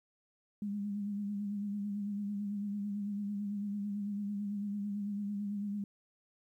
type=tone with vibrato; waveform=sine; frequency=203.7 Hz; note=G#3; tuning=33 cents flat; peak=-34 dBFS; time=0.62-5.84 s; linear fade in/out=2 ms; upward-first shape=sine; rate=9 Hz; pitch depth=39 cents each way; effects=12-bit